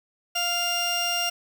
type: tone pair together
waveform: 25% pulse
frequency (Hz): 698.5 / 2796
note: F5 / F7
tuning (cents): 0 / +1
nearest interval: 2 octaves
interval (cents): 2401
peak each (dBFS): -25 / -21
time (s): 0.35-1.3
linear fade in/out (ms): 10
effects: none